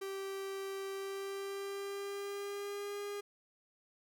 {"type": "tone with pitch glide", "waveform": "45% pulse", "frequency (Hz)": [389.6, 407.3], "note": ["G4", "G#4"], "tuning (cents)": [-11, -34], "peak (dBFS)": -39, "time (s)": [0.01, 3.21], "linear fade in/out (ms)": 10, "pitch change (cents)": 77, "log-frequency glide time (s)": [0.92, 3], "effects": []}